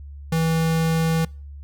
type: tone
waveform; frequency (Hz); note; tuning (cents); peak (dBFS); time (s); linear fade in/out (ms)
square; 162.7; E3; -22; -19; 0.32-1.25; 5
effects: noise-tail reverb RT60 0.4 s tail -25 dB re dry + added 71 Hz sine -35 dBFS peak until 1.63 s